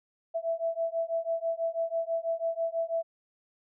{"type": "beating tone pair", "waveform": "sine", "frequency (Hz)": [659.3, 665.4], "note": ["E5", "E5"], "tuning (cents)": [0, 16], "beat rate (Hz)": 6.1, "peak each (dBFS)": [-31, -31], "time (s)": [0.34, 3.03], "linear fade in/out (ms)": 20, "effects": []}